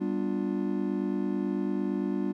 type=chord; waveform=triangle; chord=G dominant seventh; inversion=none; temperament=just; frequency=196 / 245 / 294 / 352.8 Hz; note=G3 / B3 / D4 / F4; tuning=0 / -14 / +2 / +18 cents; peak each=-29 / -32 / -30 / -32 dBFS; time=0-2.33 s; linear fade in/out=20 ms; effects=none